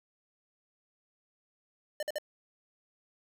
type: tone bursts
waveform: square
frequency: 600 Hz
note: D5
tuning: 37 cents sharp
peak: -32 dBFS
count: 3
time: 2-2.184 s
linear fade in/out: 2 ms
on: 28 ms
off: 50 ms
effects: none